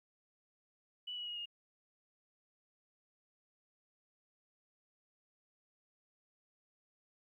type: tone with pitch steps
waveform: sine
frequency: 2960 / 2923 / 2886 / 2849 Hz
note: F#7 / F#7 / F#7 / F7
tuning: 0 / -22 / -44 / +34 cents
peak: -40 dBFS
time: 1.07-1.458 s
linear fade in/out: 10 ms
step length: 97 ms
effects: 13-bit